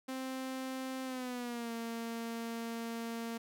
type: tone with pitch glide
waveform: sawtooth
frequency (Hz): 261.6 to 230.4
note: C4 to A#3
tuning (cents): 0 to -20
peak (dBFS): -34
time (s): 0.08-3.38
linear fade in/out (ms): 10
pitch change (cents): -220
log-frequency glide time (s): 1.04-1.72
effects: none